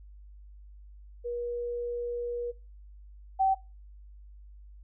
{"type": "tone pair in turn", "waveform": "sine", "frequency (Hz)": [479.8, 769.4], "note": ["A#4", "G5"], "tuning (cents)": [50, -33], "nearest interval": "minor sixth", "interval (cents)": 817, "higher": "second", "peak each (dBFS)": [-31, -21], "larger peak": "second", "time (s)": [[1.24, 2.52], [3.39, 3.55]], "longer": "first", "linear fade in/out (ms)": 20, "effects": ["noise-tail reverb RT60 0.3 s tail -22 dB re dry", "added 50 Hz sine -47 dBFS peak until 4.83 s"]}